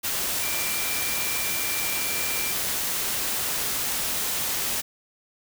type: tone in noise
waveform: sine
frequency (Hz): 2360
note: D7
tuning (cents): +8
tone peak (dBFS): -33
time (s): 0.41-2.54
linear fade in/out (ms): 20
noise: white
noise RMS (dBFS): -27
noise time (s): 0.03-4.82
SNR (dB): -9
effects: none